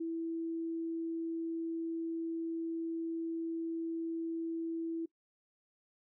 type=tone; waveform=sine; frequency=329.6 Hz; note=E4; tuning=in tune; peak=-34 dBFS; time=0-5.06 s; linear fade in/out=10 ms; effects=noise-tail reverb RT60 0.1 s tail -21 dB re dry